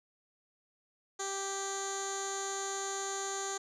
15% pulse tone with low-pass filter, 392 Hz, G4, in tune, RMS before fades -37 dBFS, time 1.19-3.58 s, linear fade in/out 10 ms, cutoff 7000 Hz, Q 7, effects none

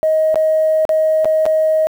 sine tone with dropouts, 629 Hz, D#5, 19 cents sharp, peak -10 dBFS, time 0.03-1.87 s, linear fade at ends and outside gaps 0 ms, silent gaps 0.344-0.357 / 0.852-0.892 / 1.246-1.255 / 1.455-1.463 s, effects tanh soft clip ceiling -6 dBFS + 7-bit

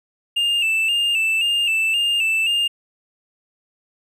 triangle tone with vibrato, 2729 Hz, F7, 41 cents flat, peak -15 dBFS, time 0.36-2.68 s, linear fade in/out 10 ms, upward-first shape square, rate 1.9 Hz, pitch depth 53 cents each way, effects none

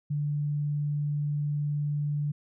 sine tone, 146.83 Hz, D3, in tune, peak -26 dBFS, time 0.1-2.32 s, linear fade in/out 10 ms, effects none

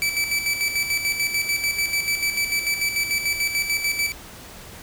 sawtooth tone with tremolo, 2310 Hz, D7, 29 cents flat, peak -16 dBFS, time 0.02-4.12 s, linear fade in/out 0 ms, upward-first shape square, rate 6.8 Hz, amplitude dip 55%, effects pink hiss -41 dBFS RMS until 4.82 s

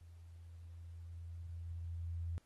sine tone with level ramp, 84.5 Hz, E2, 43 cents sharp, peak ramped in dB -54 to -37 dBFS, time 0.01-2.38 s, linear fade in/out 0 ms, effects pink hiss -75 dBFS RMS until 2.45 s + AAC 32 kbps

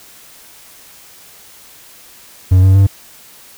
triangle tone with pitch steps, 92.5 / 95.1 / 97.77 Hz, F#2 / F#2 / G2, 0 / +48 / -4 cents, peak -3 dBFS, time 2.51-2.87 s, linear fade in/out 10 ms, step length 120 ms, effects white hiss -41 dBFS RMS until 3.57 s

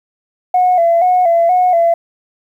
sine tone with vibrato, 702 Hz, F5, 9 cents sharp, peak -7 dBFS, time 0.54-1.94 s, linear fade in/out 5 ms, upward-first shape square, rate 2.1 Hz, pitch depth 65 cents each way, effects tanh soft clip ceiling -4 dBFS + 8-bit

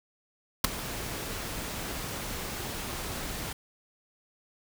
pink noise with ADSR envelope, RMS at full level -17 dBFS, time 0.64-3.53 s, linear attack 6 ms, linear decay 8 ms, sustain -19 dB, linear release 5 ms, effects none

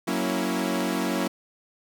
sawtooth chord, F# dominant seventh, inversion none, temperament equal with one note detuned, 185.53 / 233.1 / 277.2 / 329.6 Hz, F#3 / A#3 / C#4 / E4, +5 / 0 / 0 / 0 cents, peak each -26 dBFS, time 0.07-1.28 s, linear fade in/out 10 ms, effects none

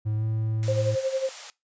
triangle tone with pitch glide, 107.8 to 110.19 Hz, A2 to A2, -35 to +3 cents, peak -22 dBFS, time 0.05-0.96 s, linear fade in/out 20 ms, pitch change +38 cents, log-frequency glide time 0.16-0.24 s
white high-pass noise, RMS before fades -39 dBFS, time 0.63-1.5 s, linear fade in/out 0 ms, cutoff 490 Hz, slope 48 dB/octave
sine tone with tremolo, 530 Hz, C5, 22 cents sharp, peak -21 dBFS, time 0.68-1.29 s, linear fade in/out 2 ms, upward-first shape sine, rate 11 Hz, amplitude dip 75%
effects noise-tail reverb RT60 0.2 s tail -21 dB re dry + resampled to 16000 Hz

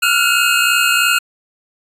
square tone cluster, 1382 / 1445 / 2557 / 2798 Hz, F6 / F#6 / D#7 / F7, -19 / -41 / +47 / +3 cents, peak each -18 dBFS, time 0.02-1.19 s, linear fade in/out 10 ms, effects resampled to 32000 Hz

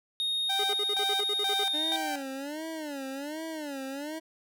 triangle tone with pitch glide, 3716 to 3680 Hz, A#7 to A#7, -6 to -23 cents, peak -26 dBFS, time 0.2-1.96 s, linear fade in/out 0 ms, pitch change -17 cents, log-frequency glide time 1.35-1.7 s
sawtooth tone with tremolo, 781 Hz, G5, 7 cents flat, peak -27 dBFS, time 0.49-2.23 s, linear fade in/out 10 ms, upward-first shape square, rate 2.1 Hz, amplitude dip 80%
square tone bursts, 413.8 Hz, G#4, 6 cents flat, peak -33 dBFS, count 11, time 0.59-1.638 s, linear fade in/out 5 ms, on 48 ms, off 52 ms
25% pulse tone with vibrato, 293.7 Hz, D4, in tune, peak -31 dBFS, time 1.73-4.2 s, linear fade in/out 20 ms, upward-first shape sine, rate 1.3 Hz, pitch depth 170 cents each way
effects none

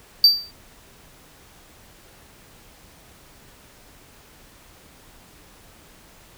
triangle tone with exponential decay, 4651 Hz, D8, 18 cents flat, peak -5 dBFS, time 0.24-0.51 s, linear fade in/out 2 ms, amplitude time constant 57 ms, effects pink hiss -50 dBFS RMS until 6.37 s

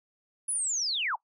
sine linear sweep, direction down, 10440 to 740 Hz, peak -27 dBFS, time 0.48-1.16 s, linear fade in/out 10 ms, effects noise-tail reverb RT60 0.1 s tail -22 dB re dry

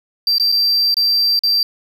triangle tone with dropouts, 4699 Hz, D8, in tune, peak -11 dBFS, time 0.27-1.63 s, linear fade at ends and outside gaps 2 ms, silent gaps 0.383-0.398 / 0.519-0.523 / 0.943-0.968 / 1.392-1.435 s, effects none

